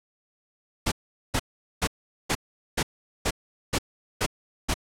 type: noise bursts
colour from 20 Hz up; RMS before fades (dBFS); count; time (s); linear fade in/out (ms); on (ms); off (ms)
pink; -24; 9; 0.86-4.742; 10; 58; 420
effects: low-pass 10000 Hz 12 dB/octave